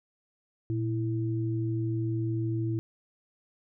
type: tone pair together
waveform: sine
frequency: 116.54 / 329.6 Hz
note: A#2 / E4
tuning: 0 / 0 cents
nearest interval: octave + tritone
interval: 1800 cents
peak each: -28 / -32 dBFS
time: 0.7-2.79 s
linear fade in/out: 0 ms
effects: none